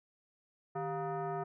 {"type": "tone with frequency modulation", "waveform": "sine", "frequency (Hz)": 155.56, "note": "D#3", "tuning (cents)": 0, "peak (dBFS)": -34, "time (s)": [0.75, 1.44], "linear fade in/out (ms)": 10, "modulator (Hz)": 549, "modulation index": 1.7, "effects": []}